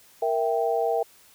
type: chord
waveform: sine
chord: E diminished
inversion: second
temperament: equal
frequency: 466.2 / 659.3 / 784 Hz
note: Bb4 / E5 / G5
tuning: 0 / 0 / 0 cents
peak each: -25 / -26 / -27 dBFS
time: 0.22-1.03 s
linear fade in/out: 5 ms
effects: white hiss -55 dBFS RMS until 1.34 s

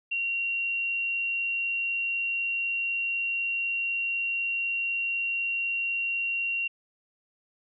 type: tone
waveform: sine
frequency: 2752 Hz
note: F7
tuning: 26 cents flat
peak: -26 dBFS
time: 0.11-6.68 s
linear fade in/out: 10 ms
effects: none

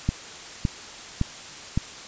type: click train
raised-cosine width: 5 ms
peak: -9 dBFS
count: 4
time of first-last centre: 0.09-1.775 s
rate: 1.78 Hz
effects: white hiss -40 dBFS RMS until 2.07 s + resampled to 16000 Hz

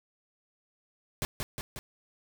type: noise with echo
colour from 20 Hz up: pink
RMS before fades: -31 dBFS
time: 1.22-1.25 s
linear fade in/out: 0 ms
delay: 180 ms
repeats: 3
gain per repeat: -3 dB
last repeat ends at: 1.79 s
effects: none

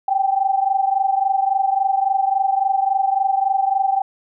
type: tone pair together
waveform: sine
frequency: 773 / 796.6 Hz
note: G5 / G5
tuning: -24 / +28 cents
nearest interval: minor second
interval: 52 cents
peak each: -17 / -20 dBFS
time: 0.08-4.02 s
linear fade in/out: 5 ms
effects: none

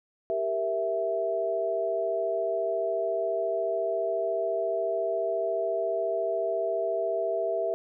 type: chord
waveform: sine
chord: E diminished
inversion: first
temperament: equal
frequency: 392 / 466.2 / 659.3 Hz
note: G4 / Bb4 / E5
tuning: 0 / 0 / 0 cents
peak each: -32 / -33 / -27 dBFS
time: 0.3-7.74 s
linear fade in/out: 0 ms
effects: none

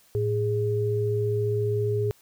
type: tone pair together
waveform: sine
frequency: 110.66 / 413.7 Hz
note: A2 / G#4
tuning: +10 / -7 cents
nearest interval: octave + major seventh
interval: 2283 cents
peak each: -25 dBFS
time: 0.15-2.11 s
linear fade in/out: 0 ms
effects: white hiss -59 dBFS RMS until 2.21 s

